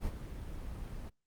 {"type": "noise with ADSR envelope", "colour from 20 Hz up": "brown", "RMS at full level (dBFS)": -33, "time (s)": [0, 1.1], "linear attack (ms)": 58, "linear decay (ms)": 46, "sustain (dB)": -9, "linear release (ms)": 19, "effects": ["noise-tail reverb RT60 0.2 s tail -24 dB re dry", "Opus 24 kbps"]}